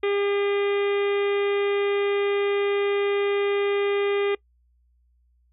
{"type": "harmonic tone", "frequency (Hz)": 403.2, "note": "G4", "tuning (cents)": 49, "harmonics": [1, 2, 3, 4, 5, 6, 7, 8, 9], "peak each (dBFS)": [-21, -37, -35, -41, -34, -36, -43, -41, -45], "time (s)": [0.03, 4.35], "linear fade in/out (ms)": 5, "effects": ["noise-tail reverb RT60 0.1 s tail -23 dB re dry", "added 60 Hz sine -60 dBFS peak until 5.52 s"]}